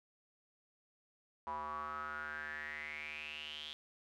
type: tone with band-pass filter sweep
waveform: square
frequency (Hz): 75.5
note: D2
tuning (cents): +48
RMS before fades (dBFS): -44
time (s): 1.47-3.73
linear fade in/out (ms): 0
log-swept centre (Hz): 960 to 3400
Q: 9
effects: none